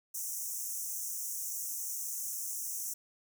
pink high-pass noise, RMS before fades -38 dBFS, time 0.14-2.94 s, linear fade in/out 10 ms, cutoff 5700 Hz, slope 96 dB/octave, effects none

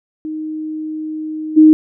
sine tone with level steps, 311.1 Hz, D#4, in tune, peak -21 / -3 dBFS, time 0.25-1.73 s, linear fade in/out 0 ms, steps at 1.56 s, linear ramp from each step 20 ms, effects none

